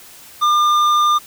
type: tone with hard clipping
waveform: sine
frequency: 1202 Hz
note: D6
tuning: 40 cents sharp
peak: -13 dBFS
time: 0.41-1.19 s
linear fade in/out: 20 ms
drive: 8 dB
effects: white hiss -41 dBFS RMS until 1.26 s